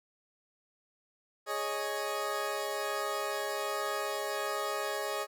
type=chord; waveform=20% pulse; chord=Ab suspended fourth; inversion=none; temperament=equal; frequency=415.3 / 554.4 / 622.3 Hz; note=Ab4 / Db5 / Eb5; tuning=0 / 0 / 0 cents; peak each=-32 dBFS; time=1.46-5.27 s; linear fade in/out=50 ms; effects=none